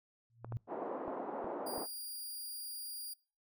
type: tone with exponential growth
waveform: sine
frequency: 116.54 Hz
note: A#2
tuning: in tune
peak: -33 dBFS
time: 0.3-0.57 s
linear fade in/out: 0 ms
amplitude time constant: 57 ms
type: clicks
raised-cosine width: 1 ms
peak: -30 dBFS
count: 5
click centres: 0.446 / 0.523 / 1.08 / 1.444 / 1.78 s
type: band-pass noise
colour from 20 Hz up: white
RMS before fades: -41 dBFS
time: 0.67-1.87 s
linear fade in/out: 50 ms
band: 250 to 870 Hz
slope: 24 dB/octave
type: tone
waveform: 10% pulse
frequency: 4809 Hz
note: D8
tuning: 40 cents sharp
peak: -35 dBFS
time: 1.66-3.14 s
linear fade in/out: 10 ms
effects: noise-tail reverb RT60 0.4 s tail -25 dB re dry